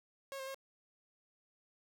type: tone with pitch steps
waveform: sawtooth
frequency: 546 / 531 / 540 Hz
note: C#5 / C5 / C#5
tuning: -26 / +25 / -45 cents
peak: -38 dBFS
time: 0.32-0.545 s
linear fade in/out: 0 ms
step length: 75 ms
effects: none